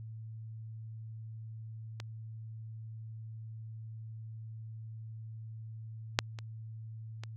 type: clicks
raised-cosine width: 0.2 ms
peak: -24 / -6 / -27 / -26 dBFS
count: 4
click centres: 2.001 / 6.189 / 6.388 / 7.236 s
effects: added 111 Hz sine -42 dBFS peak until 7.36 s